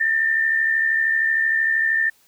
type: tone pair together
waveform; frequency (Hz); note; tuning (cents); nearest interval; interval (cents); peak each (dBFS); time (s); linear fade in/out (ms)
sine; 1791.7 / 1864.7; A6 / A#6; +31 / 0; minor second; 69; -17 / -26; 0-2.1; 10
effects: white hiss -58 dBFS RMS until 2.27 s